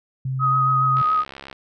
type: tone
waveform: sine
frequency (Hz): 131.6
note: C3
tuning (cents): +10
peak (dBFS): -22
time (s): 0.25-1.02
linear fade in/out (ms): 5
type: tone with vibrato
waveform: sine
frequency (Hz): 1258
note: D#6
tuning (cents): +19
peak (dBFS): -16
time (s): 0.39-1.25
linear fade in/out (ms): 50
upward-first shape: triangle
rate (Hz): 7.1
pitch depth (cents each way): 25
type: click train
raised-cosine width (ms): 0.3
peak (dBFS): -20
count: 39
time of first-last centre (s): 0.97-1.528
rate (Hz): 68.1
effects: none